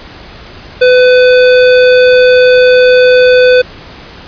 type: tone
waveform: square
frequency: 502 Hz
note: B4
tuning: 28 cents sharp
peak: -3 dBFS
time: 0.81-3.62 s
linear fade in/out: 10 ms
effects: pink hiss -31 dBFS RMS until 4.27 s + resampled to 11025 Hz